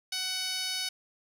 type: tone with band-pass filter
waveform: 10% pulse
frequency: 747 Hz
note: F#5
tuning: 16 cents sharp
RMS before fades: -33 dBFS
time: 0.12-0.89 s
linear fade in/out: 5 ms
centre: 5900 Hz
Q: 1.3
effects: none